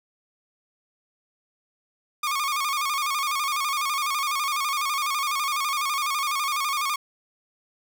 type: tone with vibrato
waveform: sawtooth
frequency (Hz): 1154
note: D6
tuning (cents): -31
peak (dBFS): -20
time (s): 2.23-6.96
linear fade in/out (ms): 5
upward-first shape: square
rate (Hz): 12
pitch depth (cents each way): 82
effects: none